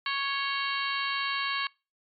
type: harmonic tone with a mistuned harmonic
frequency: 554.4 Hz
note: C#5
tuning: in tune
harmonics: 2 / 3 / 4 / 5 / 6 / 7 / 8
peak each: -32 / -34 / -35 / -36 / -37 / -37 / -38 dBFS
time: 0.06-1.67 s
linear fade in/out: 2 ms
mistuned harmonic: 6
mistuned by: -88 cents
effects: noise-tail reverb RT60 0.3 s tail -25 dB re dry + MP3 96 kbps